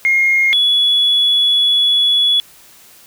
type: tone pair in turn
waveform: sine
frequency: 2139 / 3395 Hz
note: C7 / G#7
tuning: +38 / +37 cents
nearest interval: minor sixth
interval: 799 cents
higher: second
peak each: -9 dBFS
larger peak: neither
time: 0.05-0.53 / 0.53-2.4 s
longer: second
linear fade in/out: 0 ms
effects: tanh soft clip ceiling -5 dBFS + white hiss -44 dBFS RMS until 3.06 s